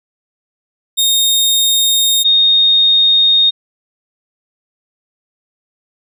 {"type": "tone pair in turn", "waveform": ["sawtooth", "sine"], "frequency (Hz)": [3700, 3700], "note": ["A#7", "A#7"], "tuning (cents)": [-14, -14], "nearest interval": "unison", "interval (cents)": 0, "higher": "neither", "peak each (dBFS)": -7, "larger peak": "neither", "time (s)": [[0.97, 2.24], [2.24, 3.51]], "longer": "neither", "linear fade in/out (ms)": 20, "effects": []}